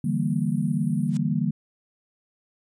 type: chord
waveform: sine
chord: E half-diminished seventh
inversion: third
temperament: equal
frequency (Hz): 146.83 / 164.81 / 196 / 233.1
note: D3 / E3 / G3 / Bb3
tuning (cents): 0 / 0 / 0 / 0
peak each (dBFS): -27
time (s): 0.04-1.51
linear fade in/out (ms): 5
type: high-pass noise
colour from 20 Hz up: white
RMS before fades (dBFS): -44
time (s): 0.04-1.1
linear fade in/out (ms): 5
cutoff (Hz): 9200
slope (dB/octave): 96
type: noise with exponential growth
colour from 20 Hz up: white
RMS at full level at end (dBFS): -39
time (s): 1.05-1.17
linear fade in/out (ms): 1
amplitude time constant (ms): 26
effects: resampled to 22050 Hz